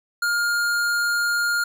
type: tone with hard clipping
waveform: sine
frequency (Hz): 1413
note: F6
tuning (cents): +20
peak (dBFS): -21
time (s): 0.22-1.64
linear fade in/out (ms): 5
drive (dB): 17
effects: none